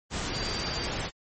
sine tone in noise, 4699 Hz, D8, in tune, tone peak -35 dBFS, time 0.31-0.9 s, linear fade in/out 50 ms, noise pink, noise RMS -32 dBFS, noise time 0.1-1.11 s, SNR -6 dB, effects MP3 32 kbps

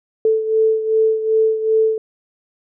sine beating tone pair, 440 / 442.6 Hz, A4 / A4, 0 / +10 cents, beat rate 2.6 Hz, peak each -14 / -20 dBFS, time 0.25-1.98 s, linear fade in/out 2 ms, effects none

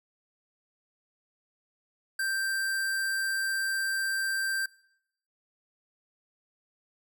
square tone, 1571 Hz, G6, 3 cents sharp, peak -28 dBFS, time 2.19-4.66 s, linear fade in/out 5 ms, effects noise-tail reverb RT60 0.8 s tail -24 dB re dry

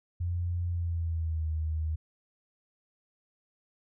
sine tone with pitch glide, 87.31 to 78.69 Hz, F2 to D#2, 0 to +20 cents, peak -28 dBFS, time 0.2-1.96 s, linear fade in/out 10 ms, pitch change -180 cents, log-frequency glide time 0.68-1.47 s, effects none

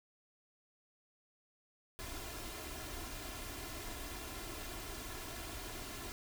pink noise with comb filter, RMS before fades -45 dBFS, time 1.99-6.12 s, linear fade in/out 0 ms, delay 2.9 ms, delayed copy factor +0.6, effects none

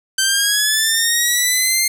10% pulse linear sweep, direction up, 1544 to 2120 Hz, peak -5 dBFS, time 0.18-1.88 s, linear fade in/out 5 ms, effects none

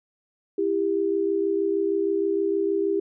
sine tone pair together, 331 / 397.4 Hz, E4 / G4, +7 / +24 cents, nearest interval minor third, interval 317 cents, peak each -26 / -22 dBFS, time 0.58-3 s, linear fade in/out 5 ms, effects none

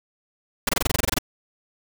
pink noise bursts, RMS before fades -20 dBFS, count 12, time 0.67-1.186 s, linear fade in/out 5 ms, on 21 ms, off 24 ms, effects none

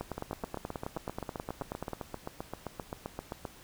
two click trains, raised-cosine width 1 ms, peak -21 / -22 dBFS, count 19 / 26, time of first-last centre 0.01-1.933 / 0.18-3.452 s, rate 9.36 / 7.64 Hz, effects pink hiss -54 dBFS RMS until 3.63 s

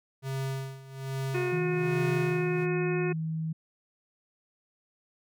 square tone with tremolo, 134.3 Hz, C3, 46 cents sharp, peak -30 dBFS, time 0.22-2.67 s, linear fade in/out 50 ms, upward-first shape sine, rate 1.2 Hz, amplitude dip 85%
harmonic tone, 361.1 Hz, F#4, 42 cents flat, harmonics 1 / 2 / 3 / 4 / 5 / 6 / 7, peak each -28 / -42 / -43 / -42 / -41 / -47 / -38 dBFS, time 1.34-3.13 s, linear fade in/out 10 ms
sine tone, 160 Hz, D#3, 49 cents sharp, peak -29 dBFS, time 1.52-3.53 s, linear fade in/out 10 ms
effects none

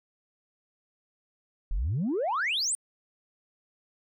sine exponential sweep, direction up, 34.44 to 9390 Hz, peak -24 dBFS, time 1.71-2.75 s, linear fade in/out 0 ms, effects tanh soft clip ceiling -23 dBFS

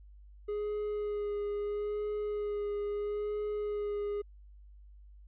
triangle tone with vibrato, 415.1 Hz, G#4, 1 cent flat, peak -30 dBFS, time 0.48-4.22 s, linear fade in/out 10 ms, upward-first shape sine, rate 0.76 Hz, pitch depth 17 cents each way, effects added 50 Hz sine -51 dBFS peak until 5.27 s + resampled to 8000 Hz

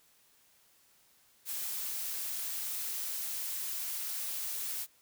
blue noise, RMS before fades -37 dBFS, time 1.45-4.87 s, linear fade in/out 50 ms, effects white hiss -66 dBFS RMS until 5.01 s

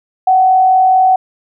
sine tone with frequency modulation, 750 Hz, F#5, 23 cents sharp, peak -6 dBFS, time 0.27-1.16 s, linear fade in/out 5 ms, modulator 44.6 Hz, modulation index 0.27, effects none

